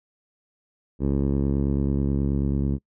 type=tone with low-pass filter sweep; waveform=10% pulse; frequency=69.3 Hz; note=C#2; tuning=in tune; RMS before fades=-23 dBFS; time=0.99-2.79 s; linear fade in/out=50 ms; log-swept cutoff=380 to 240 Hz; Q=0.83; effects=noise-tail reverb RT60 0.1 s tail -25 dB re dry